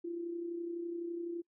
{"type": "tone with amplitude modulation", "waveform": "sine", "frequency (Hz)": 341.8, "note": "F4", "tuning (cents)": -37, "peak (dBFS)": -34, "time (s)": [0.04, 1.42], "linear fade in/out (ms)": 10, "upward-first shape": "sine", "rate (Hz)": 31.9, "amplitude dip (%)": 50, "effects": ["noise-tail reverb RT60 0.1 s tail -25 dB re dry"]}